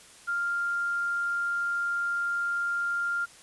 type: tone with quantisation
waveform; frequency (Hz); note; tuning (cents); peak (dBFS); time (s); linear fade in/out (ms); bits
sine; 1396.9; F6; 0; -26; 0.27-3.26; 20; 9
effects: white hiss -52 dBFS RMS until 3.42 s + resampled to 24000 Hz